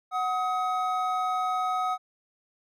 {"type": "tone pair together", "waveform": "triangle", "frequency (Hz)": [740, 1265.5], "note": ["F#5", "D#6"], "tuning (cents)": [0, 29], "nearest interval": "major sixth", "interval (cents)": 929, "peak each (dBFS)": -26, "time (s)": [0.11, 1.98], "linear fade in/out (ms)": 50, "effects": []}